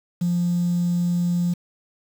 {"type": "tone", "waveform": "triangle", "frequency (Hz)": 174.61, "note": "F3", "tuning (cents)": 0, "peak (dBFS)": -15, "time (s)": [0.21, 1.54], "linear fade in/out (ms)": 10, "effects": ["tanh soft clip ceiling -16 dBFS", "7-bit"]}